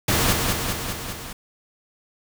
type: noise with echo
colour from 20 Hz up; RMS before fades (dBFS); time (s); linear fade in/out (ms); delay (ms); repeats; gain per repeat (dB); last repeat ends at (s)
pink; -20; 0.08-0.33; 5; 200; 5; -3; 1.33
effects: none